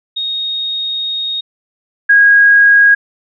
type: tone pair in turn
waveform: sine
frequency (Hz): 3729 / 1641.5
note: A#7 / G#6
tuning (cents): 0 / -21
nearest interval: octave + major second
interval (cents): 1421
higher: first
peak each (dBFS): -16 / -4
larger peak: second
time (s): 0.16-1.41 / 2.09-2.95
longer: first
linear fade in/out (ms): 10
effects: none